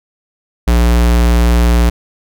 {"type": "tone", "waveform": "square", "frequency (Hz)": 59.1, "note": "A#1", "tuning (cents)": 24, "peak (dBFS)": -8, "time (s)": [0.67, 1.9], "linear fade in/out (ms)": 10, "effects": []}